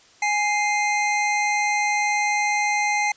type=tone pair together; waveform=square; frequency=830.6 / 2093 Hz; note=G#5 / C7; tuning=0 / 0 cents; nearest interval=octave + major third; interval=1600 cents; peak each=-23 dBFS; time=0.22-3.12 s; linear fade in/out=5 ms; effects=white hiss -53 dBFS RMS until 3.16 s + resampled to 16000 Hz

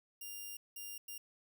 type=tone bursts at uneven times; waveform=5% pulse; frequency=2800 Hz; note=F7; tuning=4 cents sharp; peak=-35 dBFS; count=3; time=0.21-0.57 / 0.76-0.98 / 1.08-1.18 s; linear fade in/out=5 ms; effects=none

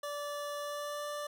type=tone with pitch glide; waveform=25% pulse; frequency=581 to 587.8 Hz; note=D5 to D5; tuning=-19 to +1 cents; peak=-33 dBFS; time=0.03-1.27 s; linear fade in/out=5 ms; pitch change=+20 cents; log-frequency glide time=0.6-1.06 s; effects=none

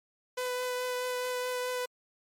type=tone with vibrato; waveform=sawtooth; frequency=500 Hz; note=B4; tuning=21 cents sharp; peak=-27 dBFS; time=0.37-1.86 s; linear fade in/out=10 ms; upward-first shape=triangle; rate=4.7 Hz; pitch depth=13 cents each way; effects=MP3 64 kbps

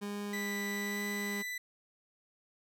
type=tone with vibrato; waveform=30% pulse; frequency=203.7 Hz; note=G#3; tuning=33 cents flat; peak=-34 dBFS; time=0.01-1.43 s; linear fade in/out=20 ms; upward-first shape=triangle; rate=1.2 Hz; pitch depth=9 cents each way
type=tone with pitch glide; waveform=40% pulse; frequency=1975.5 to 1988.1 Hz; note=B6 to B6; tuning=0 to +11 cents; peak=-36 dBFS; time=0.33-1.58 s; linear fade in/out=5 ms; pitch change=+11 cents; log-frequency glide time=0.89-1.03 s
effects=none

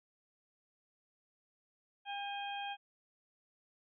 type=harmonic tone with a mistuned harmonic; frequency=804 Hz; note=G5; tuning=44 cents sharp; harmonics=1 / 2 / 3 / 4; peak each=-40 / -48 / -47 / -46 dBFS; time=2.05-2.77 s; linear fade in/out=50 ms; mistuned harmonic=3; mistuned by=+58 cents; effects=none

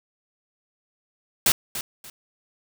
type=noise with echo; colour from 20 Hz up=white; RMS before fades=-18 dBFS; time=1.46-1.52 s; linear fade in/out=2 ms; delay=290 ms; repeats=2; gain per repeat=-12 dB; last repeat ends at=2.1 s; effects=none

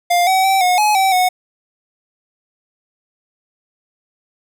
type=tone with pitch steps; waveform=square; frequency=702 / 758 / 772 / 725 / 845 / 769 / 733 Hz; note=F5 / F#5 / G5 / F#5 / G#5 / G5 / F#5; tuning=+9 / +42 / -27 / -35 / +30 / -33 / -16 cents; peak=-12 dBFS; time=0.1-1.29 s; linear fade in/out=10 ms; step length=170 ms; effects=none

